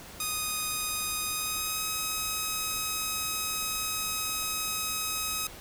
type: tone with pitch glide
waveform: 5% pulse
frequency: 1245 to 1269.7 Hz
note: D#6 to D#6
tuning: +1 to +35 cents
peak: -18 dBFS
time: 0.2-5.47 s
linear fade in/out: 2 ms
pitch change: +34 cents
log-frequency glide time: 1.28-1.85 s
effects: pink hiss -46 dBFS RMS until 5.6 s